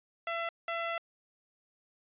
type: tone pair in turn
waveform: 15% pulse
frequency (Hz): 672 / 672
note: E5 / E5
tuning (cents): +33 / +33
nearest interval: unison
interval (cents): 0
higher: neither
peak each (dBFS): -26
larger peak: neither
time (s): 0.27-0.49 / 0.68-0.98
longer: second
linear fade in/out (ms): 2
effects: resampled to 8000 Hz